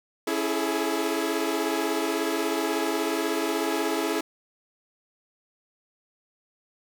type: chord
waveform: sawtooth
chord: A major seventh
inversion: first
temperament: equal with one note detuned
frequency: 277.2 / 329.6 / 415.3 / 431.7 Hz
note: C#4 / E4 / G#4 / A4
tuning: 0 / 0 / 0 / -33 cents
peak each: -28 / -24 / -27 / -28 dBFS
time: 0.27-4.21 s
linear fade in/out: 5 ms
effects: 8-bit